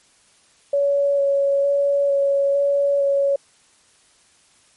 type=tone with vibrato; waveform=sine; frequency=561 Hz; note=C#5; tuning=21 cents sharp; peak=-15 dBFS; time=0.73-3.36 s; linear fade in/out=5 ms; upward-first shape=square; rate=1.1 Hz; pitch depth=10 cents each way; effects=white hiss -56 dBFS RMS until 4.76 s + MP3 48 kbps